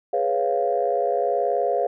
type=chord; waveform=sine; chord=C# dominant seventh; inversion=second; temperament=equal with one note detuned; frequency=415.3 / 493.9 / 554.4 / 696.4 Hz; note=G#4 / B4 / C#5 / E#5; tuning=0 / 0 / 0 / -5 cents; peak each=-26 / -25 / -25 / -23 dBFS; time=0.13-1.87 s; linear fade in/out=5 ms; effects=tanh soft clip ceiling -9 dBFS